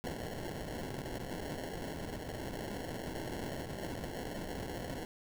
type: noise with sample-and-hold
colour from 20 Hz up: blue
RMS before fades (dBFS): -41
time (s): 0.04-5.05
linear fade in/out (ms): 0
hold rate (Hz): 1225
effects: none